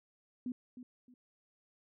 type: tone with echo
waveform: sine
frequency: 249.3 Hz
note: B3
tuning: 16 cents sharp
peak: -35 dBFS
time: 0.46-0.52 s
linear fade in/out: 2 ms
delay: 310 ms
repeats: 2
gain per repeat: -11 dB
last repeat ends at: 1.14 s
effects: none